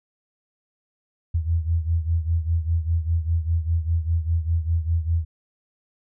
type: beating tone pair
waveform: sine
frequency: 81.6 / 86.6 Hz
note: E2 / F2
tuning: -17 / -14 cents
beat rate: 5 Hz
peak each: -21 / -25 dBFS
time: 1.34-5.25 s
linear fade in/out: 10 ms
effects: none